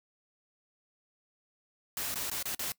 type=noise with dropouts; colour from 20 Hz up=white; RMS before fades=-35 dBFS; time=1.97-2.72 s; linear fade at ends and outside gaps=1 ms; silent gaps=2.143-2.157 / 2.299-2.314 / 2.427-2.455 / 2.549-2.593 s; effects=noise-tail reverb RT60 0.1 s tail -21 dB re dry